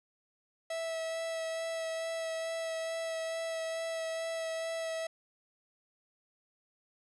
45% pulse tone with vibrato, 653 Hz, E5, 17 cents flat, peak -34 dBFS, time 0.7-5.07 s, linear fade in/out 5 ms, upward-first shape sine, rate 2.3 Hz, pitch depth 12 cents each way, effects resampled to 24000 Hz

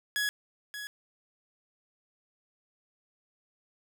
sawtooth tone with echo, 1678 Hz, G#6, 17 cents sharp, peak -24 dBFS, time 0.16-0.29 s, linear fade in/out 0 ms, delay 580 ms, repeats 1, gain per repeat -10 dB, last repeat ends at 0.87 s, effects none

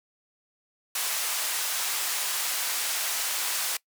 white band-pass noise, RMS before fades -29 dBFS, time 0.95-3.77 s, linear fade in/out 5 ms, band 730 to 14000 Hz, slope 12 dB/octave, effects noise-tail reverb RT60 0.1 s tail -22 dB re dry

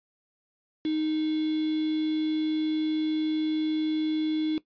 sine tone with quantisation, 311.1 Hz, D#4, in tune, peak -24 dBFS, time 0.85-4.58 s, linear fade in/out 2 ms, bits 6, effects noise-tail reverb RT60 0.1 s tail -17 dB re dry + resampled to 11025 Hz

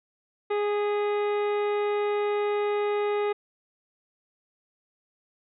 harmonic tone with a mistuned harmonic, 413.7 Hz, G#4, 7 cents flat, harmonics 1 / 2 / 3 / 4 / 5 / 6 / 7 / 8 / 9, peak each -24 / -33 / -36 / -46 / -40 / -44 / -51 / -54 / -49 dBFS, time 0.5-3.33 s, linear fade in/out 10 ms, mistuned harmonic 5, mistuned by -22 cents, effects none

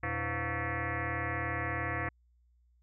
sine tone with frequency modulation, 913 Hz, A#5, 36 cents flat, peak -31 dBFS, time 0.03-2.09 s, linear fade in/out 5 ms, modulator 207 Hz, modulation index 5.9, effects added 60 Hz sine -64 dBFS peak until 2.82 s

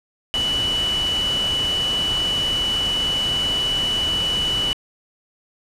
sine tone in noise, 2960 Hz, F#7, in tune, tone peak -19 dBFS, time 0.34-4.73 s, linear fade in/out 0 ms, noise pink, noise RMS -29 dBFS, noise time 0.34-4.73 s, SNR +7 dB, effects low-pass 9000 Hz 12 dB/octave

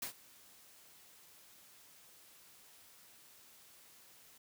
white noise with ADSR envelope, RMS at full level -39 dBFS, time 0.02-4.38 s, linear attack 5 ms, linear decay 99 ms, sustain -22 dB, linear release 6 ms, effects high-pass 60 Hz 12 dB/octave

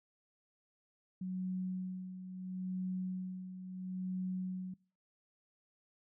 sine tone with tremolo, 185 Hz, F#3, in tune, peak -34 dBFS, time 1.21-4.74 s, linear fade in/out 5 ms, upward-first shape sine, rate 0.74 Hz, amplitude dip 65%, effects noise-tail reverb RT60 0.4 s tail -24 dB re dry

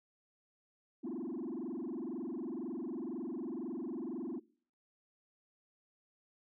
sine tone with frequency modulation, 291.6 Hz, D4, 12 cents flat, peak -35 dBFS, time 1.03-4.4 s, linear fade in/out 20 ms, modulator 22 Hz, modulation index 3.2, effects noise-tail reverb RT60 0.5 s tail -24 dB re dry + tanh soft clip ceiling -36 dBFS

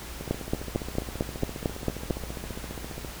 two click trains, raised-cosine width 2 ms, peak -22 / -11 dBFS, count 43 / 9, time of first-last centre 0.21-3.048 / 0.31-2.108 s, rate 14.8 / 4.45 Hz, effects added 60 Hz sine -41 dBFS peak until 3.2 s + pink hiss -41 dBFS RMS until 3.2 s

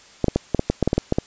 clicks, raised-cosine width 2 ms, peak -4 dBFS, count 12, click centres 0.243 / 0.283 / 0.36 / 0.547 / 0.594 / 0.7 / 0.827 / 0.876 / 0.931 / 0.98 / 1.124 / 1.185 s, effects white hiss -48 dBFS RMS until 1.26 s + resampled to 16000 Hz

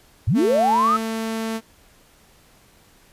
sine linear sweep, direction up, 77.78 to 1318.5 Hz, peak -15 dBFS, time 0.27-0.97 s, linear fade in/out 10 ms
sawtooth tone, 223.6 Hz, A3, 28 cents sharp, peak -20 dBFS, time 0.34-1.61 s, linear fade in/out 50 ms
effects pink hiss -54 dBFS RMS until 3.12 s + resampled to 32000 Hz

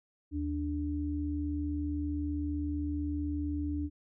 sine tone pair together, 78.01 / 293.5 Hz, D#2 / D4, +5 / -1 cents, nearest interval octave + major seventh, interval 2294 cents, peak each -34 / -33 dBFS, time 0.31-3.9 s, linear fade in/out 50 ms, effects none

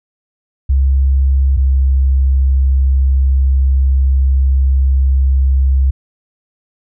sine tone pair in turn, 67.3 / 66.68 Hz, C2 / C2, +49 / +33 cents, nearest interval unison, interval 16 cents, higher first, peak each -8 dBFS, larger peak neither, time 0.69-1.57 / 1.57-5.91 s, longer second, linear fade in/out 10 ms, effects none

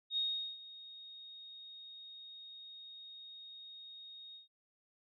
sine tone with ADSR envelope, 3729 Hz, A#7, in tune, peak -31 dBFS, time 0.1-4.48 s, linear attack 71 ms, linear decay 400 ms, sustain -18 dB, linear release 130 ms, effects none

